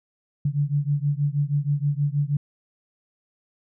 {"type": "beating tone pair", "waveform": "sine", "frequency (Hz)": [141.7, 148], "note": ["C#3", "D3"], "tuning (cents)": [38, 14], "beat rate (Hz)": 6.3, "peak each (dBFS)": [-23, -24], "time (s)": [0.45, 2.37], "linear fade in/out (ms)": 5, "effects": []}